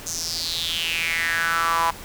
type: tone with high-pass filter sweep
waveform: sawtooth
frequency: 166.3 Hz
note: E3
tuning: 16 cents sharp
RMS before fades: -24 dBFS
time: 0.06-1.91 s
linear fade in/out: 10 ms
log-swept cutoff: 6500 to 940 Hz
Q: 5.7
effects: pink hiss -39 dBFS RMS until 2.04 s